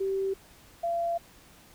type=tone pair in turn; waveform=sine; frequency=387.4 / 682 Hz; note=G4 / F5; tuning=-20 / -41 cents; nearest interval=minor seventh; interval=979 cents; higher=second; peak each=-26 dBFS; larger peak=neither; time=0-0.34 / 0.83-1.18 s; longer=second; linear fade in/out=10 ms; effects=pink hiss -55 dBFS RMS until 1.74 s